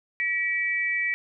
sine tone pair together, 1935 / 2303 Hz, B6 / D7, -36 / -34 cents, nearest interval minor third, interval 302 cents, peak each -26 dBFS, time 0.2-1.14 s, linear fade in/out 0 ms, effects none

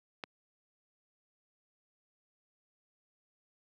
click, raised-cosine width 0.3 ms, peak -22 dBFS, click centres 0.238 s, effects high-pass 200 Hz 12 dB/octave

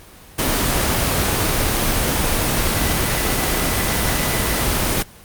sine tone in noise, 1992 Hz, B6, 14 cents sharp, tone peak -28 dBFS, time 2.75-4.63 s, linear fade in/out 10 ms, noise pink, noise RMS -18 dBFS, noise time 0.38-5.03 s, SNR -13 dB, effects pink hiss -43 dBFS RMS until 5.24 s + Opus 24 kbps

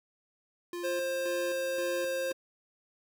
square tone with tremolo, 349.2 Hz, F4, in tune, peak -36 dBFS, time 0.73-2.32 s, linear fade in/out 2 ms, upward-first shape square, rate 1.9 Hz, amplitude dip 60%
square tone, 530 Hz, C5, 22 cents sharp, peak -31 dBFS, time 0.83-2.33 s, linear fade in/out 20 ms
effects none

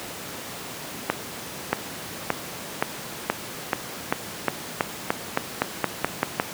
accelerating click train, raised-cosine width 0.5 ms, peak -4 dBFS, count 16, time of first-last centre 1.1-6.399 s, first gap 630 ms, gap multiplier 0.91, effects pink hiss -35 dBFS RMS until 6.53 s + high-pass 150 Hz 12 dB/octave

